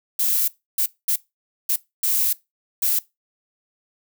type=noise bursts at uneven times; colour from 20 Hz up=violet; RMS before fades=-20 dBFS; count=6; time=0.19-0.48 / 0.78-0.86 / 1.08-1.16 / 1.69-1.76 / 2.03-2.33 / 2.82-2.99 s; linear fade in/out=5 ms; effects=noise-tail reverb RT60 0.2 s tail -20 dB re dry